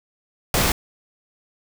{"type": "noise", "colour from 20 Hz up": "pink", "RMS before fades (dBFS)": -19, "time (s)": [0.54, 0.72], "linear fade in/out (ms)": 2, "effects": []}